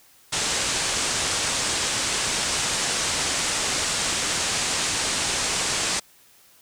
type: low-pass noise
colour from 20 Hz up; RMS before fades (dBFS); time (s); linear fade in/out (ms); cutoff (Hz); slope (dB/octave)
white; -25; 0.32-6; 10; 8800; 48
effects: white hiss -55 dBFS RMS until 6.61 s